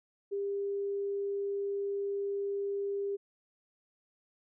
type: tone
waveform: sine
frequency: 400 Hz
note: G4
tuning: 35 cents sharp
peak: -31 dBFS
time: 0.31-3.17 s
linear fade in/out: 20 ms
effects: none